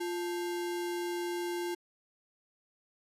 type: tone with sample-and-hold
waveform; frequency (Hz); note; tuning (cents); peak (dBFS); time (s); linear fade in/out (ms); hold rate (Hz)
sine; 349.2; F4; 0; -32; 0-1.75; 10; 1225
effects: resampled to 32000 Hz